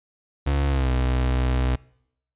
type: tone with pitch glide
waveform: 35% pulse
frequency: 70.4 to 63.45 Hz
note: C#2 to B1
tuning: +27 to +47 cents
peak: -18 dBFS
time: 0.46-1.76 s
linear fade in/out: 10 ms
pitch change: -180 cents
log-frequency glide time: 0.68-0.9 s
effects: noise-tail reverb RT60 0.7 s tail -23 dB re dry + resampled to 8000 Hz